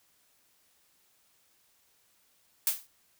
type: noise with exponential decay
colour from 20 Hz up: blue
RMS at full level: -23 dBFS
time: 2.67-2.87 s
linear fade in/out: 1 ms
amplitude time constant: 42 ms
effects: white hiss -68 dBFS RMS until 3.19 s